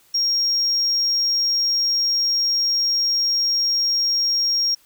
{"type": "tone", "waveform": "sine", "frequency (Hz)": 5580, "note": "F8", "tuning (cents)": -2, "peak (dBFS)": -15, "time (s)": [0.14, 4.75], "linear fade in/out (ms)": 10, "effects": ["tanh soft clip ceiling -15 dBFS", "white hiss -56 dBFS RMS until 4.85 s"]}